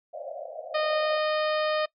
pink band-pass noise, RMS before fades -38 dBFS, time 0.13-1.19 s, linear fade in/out 10 ms, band 540 to 700 Hz, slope 96 dB/octave
harmonic tone, 615 Hz, D#5, 20 cents flat, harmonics 1 / 2 / 3 / 4 / 5 / 6 / 7 / 8, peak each -25 / -31 / -35 / -37 / -39 / -41 / -42 / -43 dBFS, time 0.74-1.86 s, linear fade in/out 10 ms
effects noise-tail reverb RT60 0.1 s tail -21 dB re dry

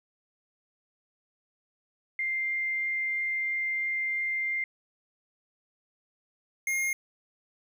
sine / square tone pair in turn, 2099 / 2132 Hz, C7 / C7, +5 / +32 cents, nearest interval unison, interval 27 cents, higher second, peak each -27 dBFS, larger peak neither, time 2.19-4.64 / 6.67-6.93 s, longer first, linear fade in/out 2 ms, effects 11-bit

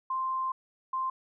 sine tone pair in turn, 1046.5 / 1046.5 Hz, C6 / C6, 0 / 0 cents, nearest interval unison, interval 0 cents, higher neither, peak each -28 dBFS, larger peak neither, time 0.1-0.52 / 0.93-1.1 s, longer first, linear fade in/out 5 ms, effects none

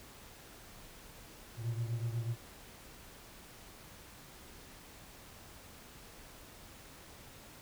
triangle beating tone pair, 114.7 / 122.9 Hz, A#2 / B2, -28 / -8 cents, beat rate 8.2 Hz, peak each -33 / -38 dBFS, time 1.57-2.37 s, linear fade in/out 50 ms, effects pink hiss -54 dBFS RMS until 7.61 s

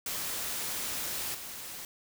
white noise with level steps, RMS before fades -35 / -42 dBFS, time 0.06-1.85 s, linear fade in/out 2 ms, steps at 1.34 s, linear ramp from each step 10 ms, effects none

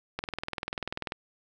click train, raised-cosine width 0.3 ms, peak -16 dBFS, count 20, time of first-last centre 0.19-1.121 s, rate 20.4 Hz, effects none

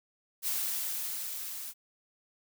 blue noise with level ramp, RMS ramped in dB -31 to -41 dBFS, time 0.42-1.74 s, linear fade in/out 50 ms, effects none

